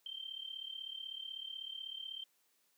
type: tone with amplitude modulation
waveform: sine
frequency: 3136 Hz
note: G7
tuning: in tune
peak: -39 dBFS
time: 0.06-2.24 s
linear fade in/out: 2 ms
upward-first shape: sine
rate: 36.1 Hz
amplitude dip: 80%
effects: white hiss -75 dBFS RMS until 2.77 s + high-pass 200 Hz 12 dB/octave